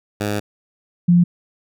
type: tone pair in turn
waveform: 10% pulse / sine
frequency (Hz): 103.83 / 174.62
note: G#2 / F3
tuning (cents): 0 / 0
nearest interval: major sixth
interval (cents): 900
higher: second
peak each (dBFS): -12 / -9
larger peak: second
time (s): 0.2-0.4 / 1.08-1.24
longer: first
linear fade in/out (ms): 10
effects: none